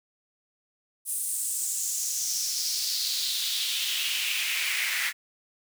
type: noise with high-pass filter sweep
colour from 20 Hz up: pink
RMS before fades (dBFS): -29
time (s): 1.05-5.13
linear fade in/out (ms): 50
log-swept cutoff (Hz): 9800 to 1900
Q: 3.5
effects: none